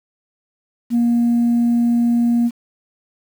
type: tone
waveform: sine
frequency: 236.7 Hz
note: A#3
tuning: 27 cents sharp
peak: -11 dBFS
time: 0.9-2.51 s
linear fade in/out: 50 ms
effects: tanh soft clip ceiling -10 dBFS + 7-bit